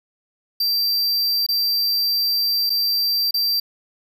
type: tone with dropouts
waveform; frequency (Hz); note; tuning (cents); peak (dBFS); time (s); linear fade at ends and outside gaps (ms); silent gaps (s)
square; 4699; D8; 0; -18; 0.6-3.6; 5; 1.465-1.487 / 2.696-2.701 / 3.31-3.341
effects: none